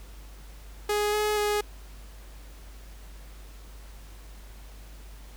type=tone with pitch steps; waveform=sawtooth; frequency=416.5 / 422.3 / 416.3 Hz; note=G#4 / G#4 / G#4; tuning=+5 / +29 / +4 cents; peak=-20 dBFS; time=0.89-1.61 s; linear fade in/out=5 ms; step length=240 ms; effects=added 50 Hz sine -43 dBFS peak until 5.36 s + pink hiss -53 dBFS RMS until 5.36 s

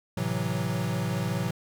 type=chord; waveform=square; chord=F# half-diminished seventh; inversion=first; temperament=equal; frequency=110 / 130.81 / 164.81 / 185 Hz; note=A2 / C3 / E3 / F#3; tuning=0 / 0 / 0 / 0 cents; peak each=-33 dBFS; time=0.17-1.51 s; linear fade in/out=5 ms; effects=none

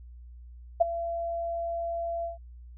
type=tone with ADSR envelope; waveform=sine; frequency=677 Hz; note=E5; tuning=46 cents sharp; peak=-14 dBFS; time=0.8-2.38 s; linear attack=15 ms; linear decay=15 ms; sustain=-15 dB; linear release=140 ms; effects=added 60 Hz sine -44 dBFS peak until 2.77 s

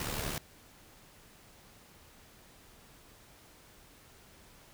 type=noise with amplitude modulation; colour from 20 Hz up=pink; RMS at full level=-34 dBFS; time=0-0.38 s; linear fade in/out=2 ms; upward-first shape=sine; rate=72.6 Hz; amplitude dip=55%; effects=pink hiss -58 dBFS RMS until 4.73 s

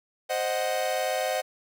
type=chord; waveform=45% pulse; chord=C diminished; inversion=none; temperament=equal; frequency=523.3 / 622.3 / 740 Hz; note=C5 / Eb5 / Gb5; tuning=0 / 0 / 0 cents; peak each=-30 dBFS; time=0.29-1.42 s; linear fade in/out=20 ms; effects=none

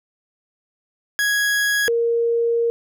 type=tone pair in turn; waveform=40% pulse / sine; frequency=1662 / 466.4 Hz; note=G#6 / A#4; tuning=+1 / +1 cents; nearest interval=octave + minor seventh; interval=2200 cents; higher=first; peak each=-16 dBFS; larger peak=neither; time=1.19-1.88 / 1.88-2.7 s; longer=second; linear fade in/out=0 ms; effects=none

